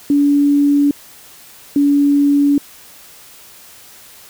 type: tone pair in turn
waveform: sine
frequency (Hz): 286.4 / 285.3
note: D4 / C#4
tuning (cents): -43 / +50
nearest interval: unison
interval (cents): 7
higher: first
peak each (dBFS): -9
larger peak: neither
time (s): 0.1-0.91 / 1.76-2.58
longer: second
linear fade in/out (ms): 2
effects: white hiss -41 dBFS RMS until 4.29 s